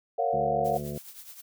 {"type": "chord", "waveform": "sine", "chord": "Gb major seventh", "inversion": "first", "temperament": "just", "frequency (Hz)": [462.5, 555, 693.7, 740], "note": ["Bb4", "Db5", "F5", "Gb5"], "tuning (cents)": [-14, 2, -12, 0], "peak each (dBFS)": [-31, -31, -27, -30], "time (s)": [0.18, 0.78], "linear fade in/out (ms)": 10}
{"type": "harmonic tone", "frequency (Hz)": 72.8, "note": "D2", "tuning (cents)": -15, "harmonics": [1, 2, 3, 5, 6, 7, 8, 9], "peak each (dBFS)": [-45, -36, -38, -40, -45, -42, -54, -45], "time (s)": [0.33, 0.98], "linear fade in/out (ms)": 5}
{"type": "noise with tremolo", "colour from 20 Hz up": "blue", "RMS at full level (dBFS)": -43, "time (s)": [0.64, 1.42], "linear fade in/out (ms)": 20, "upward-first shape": "triangle", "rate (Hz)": 9.5, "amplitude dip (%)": 70}
{"effects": []}